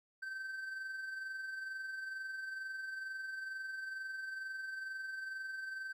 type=tone with amplitude modulation; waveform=triangle; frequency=1550 Hz; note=G6; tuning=20 cents flat; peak=-37 dBFS; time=0.22-5.93 s; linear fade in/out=10 ms; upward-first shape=sine; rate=22.2 Hz; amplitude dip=40%; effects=none